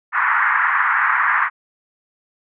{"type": "band-pass noise", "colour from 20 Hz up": "white", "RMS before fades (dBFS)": -17, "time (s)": [0.12, 1.5], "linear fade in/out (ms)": 50, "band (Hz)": [950, 1900], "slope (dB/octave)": 48, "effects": []}